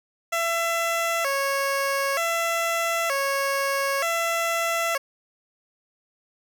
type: tone with vibrato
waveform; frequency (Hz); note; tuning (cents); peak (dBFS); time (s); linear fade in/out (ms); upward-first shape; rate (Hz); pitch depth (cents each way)
15% pulse; 608; D#5; -40; -16; 0.32-4.98; 10; square; 0.54; 170
effects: none